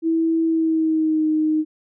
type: tone with pitch glide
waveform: sine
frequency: 326.5 to 310.3 Hz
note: E4 to D#4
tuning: -17 to -5 cents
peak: -16 dBFS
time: 0.02-1.65 s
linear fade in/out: 50 ms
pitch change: -88 cents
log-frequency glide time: 0.45-1.27 s
effects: none